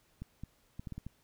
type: clicks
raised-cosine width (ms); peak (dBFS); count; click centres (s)
5; -29; 7; 0.22 / 0.436 / 0.795 / 0.872 / 0.923 / 0.98 / 1.066
effects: pink hiss -70 dBFS RMS until 1.23 s